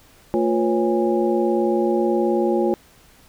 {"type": "tone cluster", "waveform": "sine", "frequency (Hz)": [225.5, 352.9, 489.4, 548, 821], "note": ["A3", "F4", "B4", "C#5", "G#5"], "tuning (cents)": [43, 18, -16, -20, -20], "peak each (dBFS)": [-23, -19, -27, -25, -27], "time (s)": [0.34, 2.74], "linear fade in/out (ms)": 0, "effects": ["pink hiss -52 dBFS RMS until 3.28 s"]}